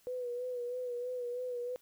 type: tone with vibrato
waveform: sine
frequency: 492.9 Hz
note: B4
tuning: 3 cents flat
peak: -35 dBFS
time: 0.07-1.76 s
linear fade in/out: 0 ms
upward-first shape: sine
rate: 3.1 Hz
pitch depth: 41 cents each way
effects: white hiss -67 dBFS RMS until 1.81 s